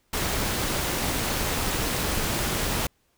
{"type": "noise with amplitude modulation", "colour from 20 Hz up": "pink", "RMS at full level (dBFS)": -24, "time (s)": [0.13, 2.87], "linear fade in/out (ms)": 5, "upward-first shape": "sine", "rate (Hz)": 235, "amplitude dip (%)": 55, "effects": ["pink hiss -68 dBFS RMS until 3.17 s"]}